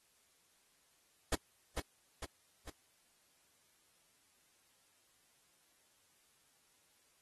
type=noise with echo; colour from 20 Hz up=pink; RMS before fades=-33 dBFS; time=1.32-1.35 s; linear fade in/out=5 ms; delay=450 ms; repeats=3; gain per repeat=-5 dB; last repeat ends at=2.7 s; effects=white hiss -72 dBFS RMS until 7.21 s + AAC 32 kbps